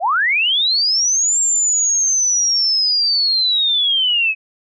sine linear two-way sweep, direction up then down, 611 to 7459 to 2528 Hz, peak -13 dBFS, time 0-4.35 s, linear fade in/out 50 ms, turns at 1.39 s, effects none

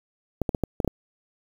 clicks, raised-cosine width 2 ms, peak -10 dBFS, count 7, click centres 0.417 / 0.492 / 0.548 / 0.637 / 0.802 / 0.847 / 0.877 s, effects 7-bit

